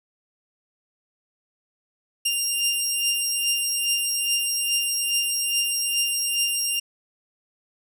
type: beating tone pair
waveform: 15% pulse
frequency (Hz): 2794 / 2796.4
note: F7 / F7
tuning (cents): 0 / +2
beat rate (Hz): 2.4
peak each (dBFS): -16 / -20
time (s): 2.25-6.8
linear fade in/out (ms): 10
effects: none